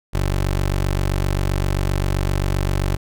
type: tone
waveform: 20% pulse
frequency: 47.64 Hz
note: G1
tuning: 49 cents flat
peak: -13 dBFS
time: 0.13-2.97 s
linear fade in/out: 20 ms
effects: none